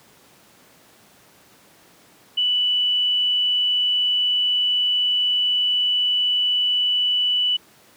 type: tone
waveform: sine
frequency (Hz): 2968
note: F#7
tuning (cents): +5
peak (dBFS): -17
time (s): 2.37-7.57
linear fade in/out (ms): 10
effects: pink hiss -52 dBFS RMS until 7.96 s + high-pass 150 Hz 12 dB/octave